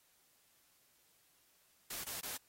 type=noise bursts; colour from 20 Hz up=white; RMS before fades=-43 dBFS; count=3; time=1.9-2.37 s; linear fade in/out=5 ms; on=140 ms; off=25 ms; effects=white hiss -71 dBFS RMS until 2.48 s + AAC 48 kbps